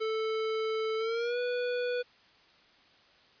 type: tone with pitch glide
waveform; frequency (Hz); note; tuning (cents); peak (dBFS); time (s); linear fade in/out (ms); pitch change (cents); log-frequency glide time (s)
square; 440 to 491; A4 to B4; 0 to -10; -30; 0-2.03; 20; +190; 0.97-1.39
effects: white hiss -61 dBFS RMS until 3.4 s + resampled to 11025 Hz